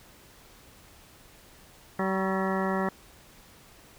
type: harmonic tone with a mistuned harmonic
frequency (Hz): 191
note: G3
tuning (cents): -45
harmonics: 1 / 2 / 3 / 4 / 5 / 6 / 7 / 9 / 10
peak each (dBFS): -29 / -32 / -34 / -35 / -36 / -37 / -37 / -39 / -39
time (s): 1.99-2.89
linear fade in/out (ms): 2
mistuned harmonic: 6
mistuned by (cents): -54
effects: pink hiss -54 dBFS RMS until 3.98 s